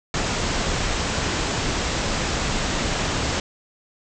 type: low-pass noise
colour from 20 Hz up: pink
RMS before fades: -24 dBFS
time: 0.14-3.4 s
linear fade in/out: 2 ms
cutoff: 7800 Hz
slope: 96 dB/octave
effects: none